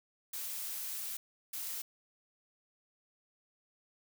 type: noise bursts at uneven times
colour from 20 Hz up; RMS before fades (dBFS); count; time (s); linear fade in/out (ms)
blue; -40; 2; 0.33-1.17 / 1.53-1.82; 5
effects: none